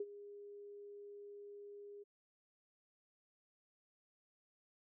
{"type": "tone with ADSR envelope", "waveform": "sine", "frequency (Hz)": 407.9, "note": "G#4", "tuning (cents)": -31, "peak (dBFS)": -36, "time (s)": [0, 2.04], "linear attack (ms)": 4, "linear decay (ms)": 44, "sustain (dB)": -14, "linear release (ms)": 19, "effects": []}